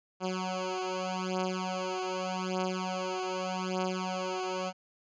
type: beating tone pair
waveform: 10% pulse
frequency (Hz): 185 / 185.83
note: F#3 / F#3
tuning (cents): 0 / +8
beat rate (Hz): 0.83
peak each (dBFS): -26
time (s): 0.2-4.73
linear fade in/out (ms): 50
effects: resampled to 16000 Hz